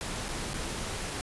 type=noise with dropouts; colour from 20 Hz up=pink; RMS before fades=-35 dBFS; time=0.01-1.21 s; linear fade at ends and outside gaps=0 ms; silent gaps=0.284-0.289 / 0.534-0.541 s; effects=resampled to 24000 Hz